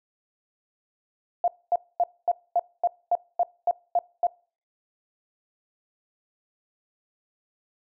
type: tone bursts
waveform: sine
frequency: 699 Hz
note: F5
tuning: 1 cent sharp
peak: -18 dBFS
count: 11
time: 1.44-4.269 s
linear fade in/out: 2 ms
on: 39 ms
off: 240 ms
effects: noise-tail reverb RT60 0.4 s tail -24 dB re dry